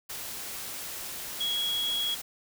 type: tone in noise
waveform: sine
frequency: 3322 Hz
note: G#7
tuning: in tune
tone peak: -27 dBFS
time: 1.4-2.15 s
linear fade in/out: 10 ms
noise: white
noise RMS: -38 dBFS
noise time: 0.09-2.22 s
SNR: +8 dB
effects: none